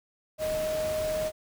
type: tone in noise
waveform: sine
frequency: 622.3 Hz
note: D#5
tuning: in tune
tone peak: -27 dBFS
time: 0.38-1.32 s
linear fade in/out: 50 ms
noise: pink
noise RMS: -38 dBFS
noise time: 0.38-1.32 s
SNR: +8 dB
effects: none